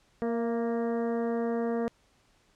harmonic tone with a mistuned harmonic, 233.1 Hz, A#3, in tune, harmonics 1 / 2 / 3 / 4 / 5 / 6 / 7 / 8, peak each -30 / -30 / -37 / -46 / -45 / -51 / -50 / -50 dBFS, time 0.22-1.88 s, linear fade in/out 0 ms, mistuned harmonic 3, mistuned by -32 cents, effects pink hiss -66 dBFS RMS until 2.55 s + low-pass 8000 Hz 12 dB/octave

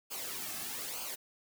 white noise with flanger, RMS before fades -40 dBFS, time 0.1-1.16 s, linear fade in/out 20 ms, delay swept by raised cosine 0.53 to 2.13 ms, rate 1.1 Hz, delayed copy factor -0.65, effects none

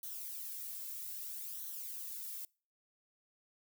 violet noise with flanger, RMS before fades -44 dBFS, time 0.03-2.45 s, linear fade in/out 2 ms, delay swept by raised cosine 0.4 to 2.1 ms, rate 0.62 Hz, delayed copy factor -0.6, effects noise-tail reverb RT60 0.4 s tail -26 dB re dry

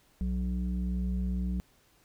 sine tone pair together, 61.74 / 184.16 Hz, B1 / F#3, 0 / -8 cents, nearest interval octave + perfect fifth, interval 1892 cents, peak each -28 / -30 dBFS, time 0.21-1.6 s, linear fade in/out 0 ms, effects tanh soft clip ceiling -25 dBFS + pink hiss -65 dBFS RMS until 2.04 s

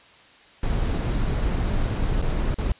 brown noise with dropouts, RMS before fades -23 dBFS, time 0.63-2.72 s, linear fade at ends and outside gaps 2 ms, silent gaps 2.217-2.223 / 2.544-2.585 s, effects white hiss -51 dBFS RMS until 2.79 s + resampled to 8000 Hz

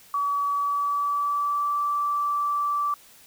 sine tone with pitch glide, 1140 to 1163.3 Hz, C#6 to D6, +48 to -17 cents, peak -22 dBFS, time 0.14-2.94 s, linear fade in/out 2 ms, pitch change +35 cents, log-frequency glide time 0.49-1.77 s, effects white hiss -52 dBFS RMS until 3.26 s

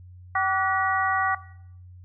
harmonic tone with a mistuned harmonic, 384.2 Hz, G4, 35 cents flat, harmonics 2 / 3 / 4 / 5, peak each -25 / -25 / -28 / -27 dBFS, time 0.35-1.35 s, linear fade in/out 5 ms, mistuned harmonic 4, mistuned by -79 cents, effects noise-tail reverb RT60 0.7 s tail -19 dB re dry + added 90 Hz sine -43 dBFS peak until 2.04 s

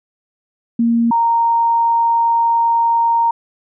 sine tone pair in turn, 232.7 / 927.6 Hz, A#3 / A#5, -3 / -9 cents, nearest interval 2 octaves, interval 2394 cents, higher second, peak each -11 / -11 dBFS, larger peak neither, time 0.79-1.11 / 1.11-3.31 s, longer second, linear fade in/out 5 ms, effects none

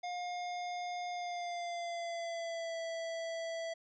square tone with pitch glide, 712 to 660.5 Hz, F5 to E5, +33 to +3 cents, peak -38 dBFS, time 0.03-3.74 s, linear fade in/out 10 ms, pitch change -130 cents, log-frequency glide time 1.1-2.78 s, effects resampled to 16000 Hz

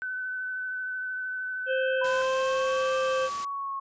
sine tone with vibrato, 1511 Hz, F#6, 36 cents sharp, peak -30 dBFS, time 0.02-2.22 s, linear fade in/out 0 ms, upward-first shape sine, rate 13 Hz, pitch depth 12 cents each way
harmonic tone, 523.3 Hz, C5, in tune, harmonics 1 / 3 / 5 / 6, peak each -25 / -35 / -39 / -41 dBFS, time 1.66-3.3 s, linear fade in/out 50 ms
sine exponential two-way sweep, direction up then down, 995 to 1174.7 to 1089 Hz, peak -30 dBFS, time 2.01-3.8 s, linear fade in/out 10 ms, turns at 2.97 s
white noise, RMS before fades -39 dBFS, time 2.04-3.45 s, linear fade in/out 5 ms
effects resampled to 16000 Hz

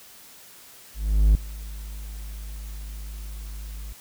triangle tone with ADSR envelope, 51.91 Hz, G#1, in tune, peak -10 dBFS, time 0.94-3.93 s, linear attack 410 ms, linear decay 3 ms, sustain -21 dB, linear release 4 ms, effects white hiss -48 dBFS RMS until 4 s

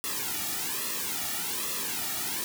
white noise with flanger, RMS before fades -32 dBFS, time 0.04-2.44 s, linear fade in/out 0 ms, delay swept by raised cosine 1.3 to 1.96 ms, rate 1.2 Hz, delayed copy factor -0.85, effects none

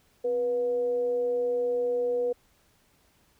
sine tone with frequency modulation, 487.4 Hz, B4, 23 cents flat, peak -24 dBFS, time 0.24-2.33 s, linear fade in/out 10 ms, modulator 227 Hz, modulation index 0.21, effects pink hiss -65 dBFS RMS until 3.39 s

